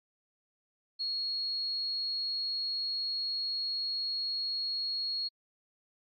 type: tone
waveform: sine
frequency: 4311 Hz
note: C#8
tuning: 49 cents flat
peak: -31 dBFS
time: 0.99-5.29 s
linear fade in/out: 20 ms
effects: AAC 64 kbps